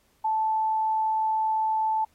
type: tone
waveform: sine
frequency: 876 Hz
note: A5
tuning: 8 cents flat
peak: -22 dBFS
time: 0.24-2.05 s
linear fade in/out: 10 ms
effects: pink hiss -66 dBFS RMS until 2.14 s + AAC 48 kbps